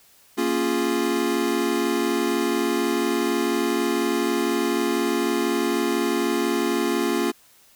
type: chord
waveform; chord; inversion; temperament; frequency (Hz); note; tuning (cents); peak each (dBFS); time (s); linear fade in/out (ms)
square; Bb minor seventh; none; equal; 233.1 / 277.2 / 349.2 / 415.3; Bb3 / Db4 / F4 / Ab4; 0 / 0 / 0 / 0; -28 / -27 / -25 / -29; 0.37-7.32; 20
effects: white hiss -55 dBFS RMS until 7.75 s